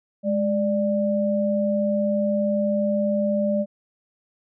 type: tone pair together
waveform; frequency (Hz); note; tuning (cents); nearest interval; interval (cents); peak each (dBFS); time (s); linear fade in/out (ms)
sine; 207.7 / 591; G#3 / D5; 0 / +11; octave + tritone; 1811; -22; 0.23-3.66; 50
effects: none